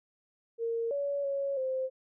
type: tone with pitch steps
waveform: sine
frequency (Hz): 460.8 / 566 / 555 / 522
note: A#4 / C#5 / C#5 / C5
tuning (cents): -20 / +36 / +2 / -4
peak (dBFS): -29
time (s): 0.58-1.9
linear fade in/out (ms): 50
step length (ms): 330
effects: none